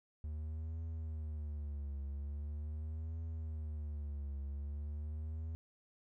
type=tone with vibrato; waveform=triangle; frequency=75.3 Hz; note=D2; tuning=44 cents sharp; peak=-37 dBFS; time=0.24-5.55 s; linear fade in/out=0 ms; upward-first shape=triangle; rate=0.42 Hz; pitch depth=140 cents each way; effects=none